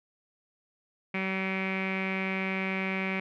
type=tone with low-pass filter; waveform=sawtooth; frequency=190.5 Hz; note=G3; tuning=49 cents flat; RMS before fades=-31 dBFS; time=1.14-3.2 s; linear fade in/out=5 ms; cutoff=2300 Hz; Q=8.6; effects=none